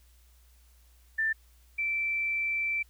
sine tone pair in turn, 1778 / 2334 Hz, A6 / D7, +18 / -11 cents, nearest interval perfect fourth, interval 471 cents, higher second, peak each -25 / -27 dBFS, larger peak first, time 1.18-1.33 / 1.78-2.83 s, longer second, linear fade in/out 10 ms, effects added 60 Hz sine -57 dBFS peak until 2.89 s + white hiss -66 dBFS RMS until 2.89 s

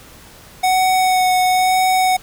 square tone with vibrato, 742 Hz, F#5, 5 cents sharp, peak -13 dBFS, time 0.63-2.17 s, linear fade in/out 10 ms, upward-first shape sine, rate 1 Hz, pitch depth 13 cents each way, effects pink hiss -42 dBFS RMS until 2.22 s

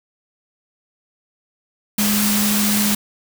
sine tone in noise, 207.7 Hz, G#3, in tune, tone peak -18 dBFS, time 1.98-2.95 s, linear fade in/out 5 ms, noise white, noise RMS -20 dBFS, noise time 1.98-2.95 s, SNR -1 dB, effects none

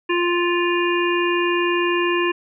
harmonic tone, 349.2 Hz, F4, in tune, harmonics 1 / 3 / 5 / 7 / 8, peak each -19 / -24 / -26 / -27 / -28 dBFS, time 0.09-2.32 s, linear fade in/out 10 ms, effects none

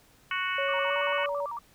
harmonic tone, 370.1 Hz, F#4, in tune, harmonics 3 / 4 / 5 / 6 / 7 / 8, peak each -33 / -33 / -37 / -34 / -37 / -37 dBFS, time 0.31-1.26 s, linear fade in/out 2 ms
sine tone with pitch glide, 554.4 to 571.6 Hz, C#5 to D5, 0 to -47 cents, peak -29 dBFS, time 0.58-1.46 s, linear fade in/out 5 ms, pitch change +53 cents, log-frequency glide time 0.83-0.97 s
sine tone with vibrato, 1046.5 Hz, C6, in tune, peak -33 dBFS, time 0.68-1.59 s, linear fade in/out 5 ms, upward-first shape square, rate 9 Hz, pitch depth 190 cents each way
effects pink hiss -60 dBFS RMS until 1.74 s

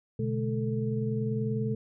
sine tone cluster, 123 / 143.3 / 213.5 / 441.6 Hz, B2 / D3 / G#3 / A4, -7 / -42 / +48 / +6 cents, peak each -30 / -37 / -32 / -34 dBFS, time 0.19-1.75 s, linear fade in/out 5 ms, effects none

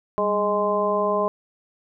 harmonic tone with a mistuned harmonic, 207.7 Hz, G#3, in tune, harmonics 1 / 2 / 3 / 4 / 5, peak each -30 / -25 / -23 / -32 / -24 dBFS, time 0.18-1.28 s, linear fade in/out 0 ms, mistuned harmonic 1, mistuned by -92 cents, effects none

